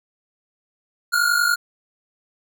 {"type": "tone pair together", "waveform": "square", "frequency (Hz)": [1396.9, 1447.4], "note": ["F6", "F#6"], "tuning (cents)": [0, -39], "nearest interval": "minor second", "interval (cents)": 61, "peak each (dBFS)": -20, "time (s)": [1.12, 1.56], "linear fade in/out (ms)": 20, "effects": []}